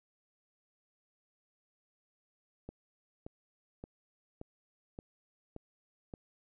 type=click train; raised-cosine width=2 ms; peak=-30 dBFS; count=7; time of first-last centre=2.69-6.138 s; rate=1.74 Hz; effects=none